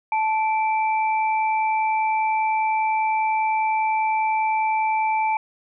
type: tone pair together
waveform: sine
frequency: 875 / 2336 Hz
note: A5 / D7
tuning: -10 / -10 cents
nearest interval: octave + perfect fourth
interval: 1700 cents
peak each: -19 / -28 dBFS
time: 0.12-5.37 s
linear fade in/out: 2 ms
effects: none